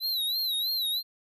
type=tone with vibrato; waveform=square; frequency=3976 Hz; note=B7; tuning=11 cents sharp; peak=-27 dBFS; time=0-1.03 s; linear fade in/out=50 ms; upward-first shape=sine; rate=3.1 Hz; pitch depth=110 cents each way; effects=none